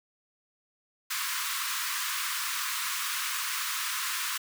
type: high-pass noise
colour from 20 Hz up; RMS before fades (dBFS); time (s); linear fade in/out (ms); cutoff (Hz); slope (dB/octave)
pink; -32; 1.1-4.38; 10; 1000; 96
effects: none